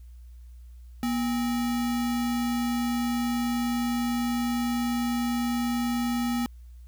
sine tone with sample-and-hold, 240.4 Hz, B3, 46 cents flat, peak -24 dBFS, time 1.03-6.46 s, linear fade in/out 0 ms, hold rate 1050 Hz, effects added 60 Hz sine -43 dBFS peak until 6.87 s + white hiss -69 dBFS RMS until 6.87 s

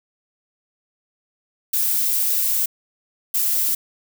violet noise bursts at uneven times, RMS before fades -20 dBFS, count 2, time 1.73-2.66 / 3.34-3.75 s, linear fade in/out 5 ms, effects none

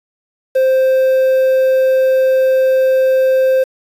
triangle tone with quantisation, 523.3 Hz, C5, in tune, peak -7 dBFS, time 0.55-3.64 s, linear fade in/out 10 ms, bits 6, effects resampled to 32000 Hz

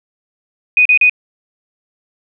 sine tone bursts, 2487 Hz, D#7, 1 cent flat, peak -6 dBFS, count 3, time 0.77-1.096 s, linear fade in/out 2 ms, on 84 ms, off 37 ms, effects none

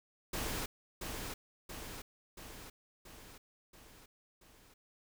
pink noise with echo, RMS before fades -38 dBFS, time 0.33-0.66 s, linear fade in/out 5 ms, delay 680 ms, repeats 6, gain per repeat -4 dB, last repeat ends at 4.74 s, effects none

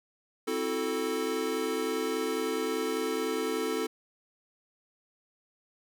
square chord, F# half-diminished seventh, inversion second, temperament equal with one note detuned, 261.6 / 326.4 / 370 / 440 Hz, C4 / E4 / F#4 / A4, 0 / -17 / 0 / 0 cents, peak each -37 / -36 / -38 / -32 dBFS, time 0.47-3.87 s, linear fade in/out 10 ms, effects none

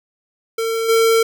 square tone with level steps, 452.7 Hz, A4, 49 cents sharp, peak -19 / -12 dBFS, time 0.58-1.23 s, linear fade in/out 5 ms, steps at 0.88 s, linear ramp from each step 20 ms, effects none

